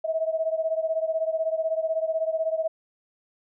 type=beating tone pair; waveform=sine; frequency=639 / 655 Hz; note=D#5 / E5; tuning=+46 / -11 cents; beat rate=16 Hz; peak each=-25 / -28 dBFS; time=0.04-2.68 s; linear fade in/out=10 ms; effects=none